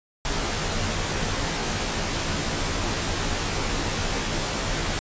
pink noise with comb filter, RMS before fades -26 dBFS, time 0.25-4.99 s, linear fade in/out 0 ms, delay 16 ms, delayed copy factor -0.85, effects resampled to 16000 Hz

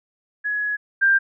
sine tone pair in turn, 1681 / 1586.7 Hz, G#6 / G6, +20 / +21 cents, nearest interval minor second, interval 99 cents, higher first, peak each -21 / -13 dBFS, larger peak second, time 0.44-0.77 / 1.01-1.19 s, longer first, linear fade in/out 20 ms, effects none

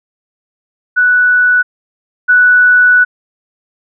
sine tone pair in turn, 1480 / 1480 Hz, F#6 / F#6, 0 / 0 cents, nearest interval unison, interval 0 cents, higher neither, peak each -6 / -4 dBFS, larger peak second, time 0.96-1.63 / 2.28-3.05 s, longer second, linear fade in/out 20 ms, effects none

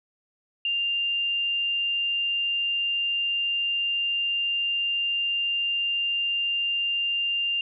sine tone, 2794 Hz, F7, in tune, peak -23 dBFS, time 0.65-7.61 s, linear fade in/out 2 ms, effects none

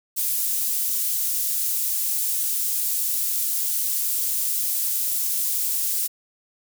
pink high-pass noise, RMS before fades -24 dBFS, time 0.16-6.08 s, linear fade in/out 20 ms, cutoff 11000 Hz, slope 12 dB/octave, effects none

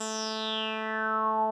10% pulse tone with low-pass filter sweep, 219 Hz, A3, 8 cents flat, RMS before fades -30 dBFS, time 0-1.51 s, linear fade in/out 10 ms, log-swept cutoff 7700 to 760 Hz, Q 7.6, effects none

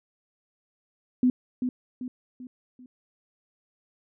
sine tone with echo, 251.3 Hz, B3, 30 cents sharp, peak -17 dBFS, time 1.23-1.3 s, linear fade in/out 2 ms, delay 390 ms, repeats 4, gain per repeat -7 dB, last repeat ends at 2.86 s, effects none

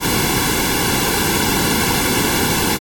pink noise with comb filter, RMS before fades -17 dBFS, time 0-2.79 s, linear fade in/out 50 ms, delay 1.6 ms, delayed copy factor -0.8, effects AAC 64 kbps

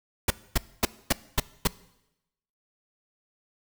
pink noise bursts, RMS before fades -21 dBFS, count 6, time 0.28-1.674 s, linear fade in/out 5 ms, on 24 ms, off 250 ms, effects noise-tail reverb RT60 0.9 s tail -20 dB re dry

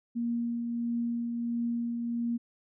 sine tone with tremolo, 235.5 Hz, A#3, 18 cents sharp, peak -27 dBFS, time 0.15-2.38 s, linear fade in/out 20 ms, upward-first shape triangle, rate 1.5 Hz, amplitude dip 35%, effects none

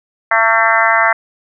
harmonic tone, 225.3 Hz, A3, 41 cents sharp, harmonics 3 / 4 / 5 / 6 / 7 / 8 / 9, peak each -17 / -17 / -17 / -17 / -17 / -17 / -17 dBFS, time 0.31-1.13 s, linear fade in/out 5 ms, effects none

